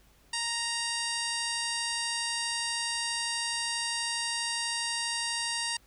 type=harmonic tone with a mistuned harmonic; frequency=932.3 Hz; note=A#5; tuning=in tune; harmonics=1 / 2 / 3 / 4 / 5 / 6 / 7 / 8 / 9 / 10; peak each=-39 / -37 / -38 / -40 / -35 / -40 / -45 / -48 / -39 / -41 dBFS; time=0.33-5.77 s; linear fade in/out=5 ms; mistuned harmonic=9; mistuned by=-32 cents; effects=added 50 Hz sine -63 dBFS peak until 5.86 s + pink hiss -63 dBFS RMS until 5.86 s